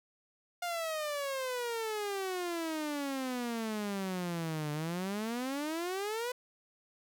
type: exponential two-way sweep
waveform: sawtooth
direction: down then up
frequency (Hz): 710 to 147.3 to 505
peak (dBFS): -30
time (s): 0.62-6.32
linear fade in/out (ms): 5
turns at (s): 4.72
effects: none